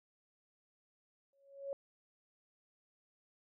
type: tone with exponential growth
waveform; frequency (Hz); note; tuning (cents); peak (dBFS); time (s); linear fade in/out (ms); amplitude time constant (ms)
sine; 554.4; C#5; 0; -35; 1.33-1.73; 1; 85
effects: none